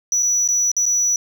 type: tone with dropouts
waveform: sine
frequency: 5900 Hz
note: F#8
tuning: 6 cents flat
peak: -13 dBFS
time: 0.12-1.16 s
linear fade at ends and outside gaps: 1 ms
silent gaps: 0.225-0.229 / 0.477-0.487 / 0.716-0.766 / 0.856-0.863 s
effects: tanh soft clip ceiling -13 dBFS